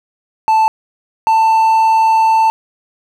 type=tone pair in turn; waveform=triangle; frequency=880 / 889.2 Hz; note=A5 / A5; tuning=0 / +18 cents; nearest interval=unison; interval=18 cents; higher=second; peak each=-6 dBFS; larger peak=neither; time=0.48-0.68 / 1.27-2.5 s; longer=second; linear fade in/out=0 ms; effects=none